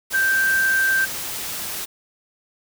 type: tone in noise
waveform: sine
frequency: 1568 Hz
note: G6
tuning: in tune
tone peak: -16 dBFS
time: 0.13-1.06 s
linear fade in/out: 20 ms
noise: white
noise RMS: -29 dBFS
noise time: 0.1-1.86 s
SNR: +10 dB
effects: none